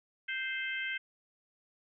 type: harmonic tone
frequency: 522 Hz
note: C5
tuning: 4 cents flat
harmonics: 3 / 4 / 5 / 6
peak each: -37 / -37 / -42 / -43 dBFS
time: 0.28-0.98 s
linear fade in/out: 10 ms
effects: none